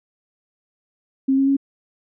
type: tone with pitch steps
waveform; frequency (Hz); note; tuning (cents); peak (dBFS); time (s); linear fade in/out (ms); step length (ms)
sine; 267.9 / 271.6 / 275.4; C4 / C#4 / C#4; +41 / -35 / -11; -14; 1.28-1.568; 10; 96
effects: none